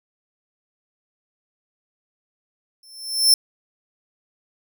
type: tone with exponential growth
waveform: sawtooth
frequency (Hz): 5340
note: E8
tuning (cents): +22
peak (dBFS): -6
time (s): 2.83-3.34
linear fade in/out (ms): 2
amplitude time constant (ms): 110
effects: none